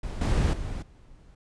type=noise with level steps; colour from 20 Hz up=brown; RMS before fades=-33 / -22 / -33 / -52 dBFS; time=0.03-1.35 s; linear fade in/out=5 ms; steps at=0.21 / 0.53 / 0.82 s; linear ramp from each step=5 ms; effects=resampled to 22050 Hz